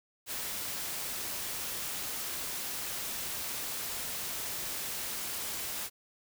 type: noise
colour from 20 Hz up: white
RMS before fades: -37 dBFS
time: 0.26-5.9 s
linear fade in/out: 50 ms
effects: none